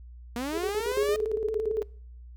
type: linear sweep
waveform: sawtooth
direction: up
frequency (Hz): 231.3 to 620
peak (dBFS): -26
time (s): 0.36-1.16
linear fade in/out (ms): 0
type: tone with tremolo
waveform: sine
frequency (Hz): 415.3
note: G#4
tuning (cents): 0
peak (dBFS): -27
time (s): 0.52-1.86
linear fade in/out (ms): 50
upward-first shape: square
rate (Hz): 8.8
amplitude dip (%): 75
type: tone with pitch glide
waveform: sine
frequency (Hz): 415.3 to 442.5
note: G#4 to A4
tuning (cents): 0 to +10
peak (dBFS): -27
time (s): 0.97-1.82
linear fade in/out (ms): 0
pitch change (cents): +110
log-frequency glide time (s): 1.12-1.21
effects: noise-tail reverb RT60 0.6 s tail -25 dB re dry + added 60 Hz sine -43 dBFS peak until 2.36 s